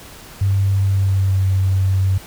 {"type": "tone with pitch glide", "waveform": "sine", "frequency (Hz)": [98, 95.27], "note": ["G2", "G2"], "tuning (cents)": [0, -49], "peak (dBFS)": -13, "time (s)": [0.41, 2.18], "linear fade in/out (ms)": 5, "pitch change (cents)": -49, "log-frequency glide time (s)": [0.76, 1.48], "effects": ["pink hiss -39 dBFS RMS until 2.26 s"]}